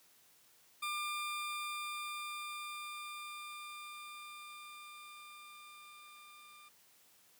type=tone with level ramp; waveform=20% pulse; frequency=1197 Hz; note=D6; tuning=33 cents sharp; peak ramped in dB=-31 to -51 dBFS; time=0.82-6.69 s; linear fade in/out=10 ms; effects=white hiss -66 dBFS RMS until 7.39 s + high-pass 100 Hz 12 dB/octave